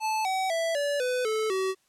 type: tone with pitch steps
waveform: square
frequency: 872 / 759.1 / 660.9 / 575.3 / 500.8 / 436 / 379.6 Hz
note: A5 / F#5 / E5 / D5 / B4 / A4 / F#4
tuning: -16 / +44 / +4 / -36 / +24 / -16 / +44 cents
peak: -26 dBFS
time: 0-1.75 s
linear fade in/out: 50 ms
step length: 250 ms
effects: white hiss -68 dBFS RMS until 1.88 s + low-pass 10000 Hz 12 dB/octave